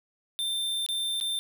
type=tone with dropouts; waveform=square; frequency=3581 Hz; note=A7; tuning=30 cents sharp; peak=-28 dBFS; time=0.39-1.39 s; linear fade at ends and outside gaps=0 ms; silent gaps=0.863-0.888 / 1.201-1.211 s; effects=none